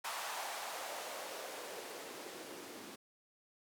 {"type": "noise with band-pass filter sweep", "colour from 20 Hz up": "blue", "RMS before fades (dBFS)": -45, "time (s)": [0.04, 2.96], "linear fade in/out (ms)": 10, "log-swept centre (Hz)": [920, 280], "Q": 2, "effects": []}